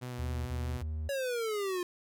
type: tone with vibrato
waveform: sawtooth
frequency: 123.6 Hz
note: B2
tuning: 2 cents sharp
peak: -34 dBFS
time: 0.01-0.83 s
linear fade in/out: 20 ms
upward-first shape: sine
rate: 4.6 Hz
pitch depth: 20 cents each way
type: tone bursts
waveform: triangle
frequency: 77.78 Hz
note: D#2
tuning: in tune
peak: -31 dBFS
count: 3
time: 0.18-1.094 s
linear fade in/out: 20 ms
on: 290 ms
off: 22 ms
type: exponential sweep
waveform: square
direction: down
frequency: 566 to 350.5 Hz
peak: -32 dBFS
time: 1.09-1.83 s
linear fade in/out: 2 ms
effects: none